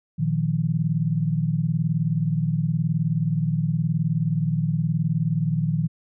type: chord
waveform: sine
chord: Bb suspended fourth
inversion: none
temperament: equal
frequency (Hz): 116.54 / 155.56 / 174.61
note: Bb2 / Eb3 / F3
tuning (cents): 0 / 0 / 0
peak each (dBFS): -27 / -22 / -26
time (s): 0.18-5.88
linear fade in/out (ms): 20
effects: none